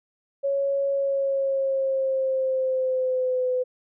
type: tone with pitch glide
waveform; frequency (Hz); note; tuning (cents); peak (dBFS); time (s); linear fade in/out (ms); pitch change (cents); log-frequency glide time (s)
sine; 554.4 to 505.5; C#5 to B4; 0 to +40; -21; 0.43-3.64; 20; -160; 0.92-3.5
effects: none